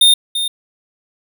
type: tone with echo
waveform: square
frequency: 3642 Hz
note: A#7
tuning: 41 cents flat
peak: -7 dBFS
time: 0.01-0.14 s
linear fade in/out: 5 ms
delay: 340 ms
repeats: 1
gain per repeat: -10 dB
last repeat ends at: 0.48 s
effects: none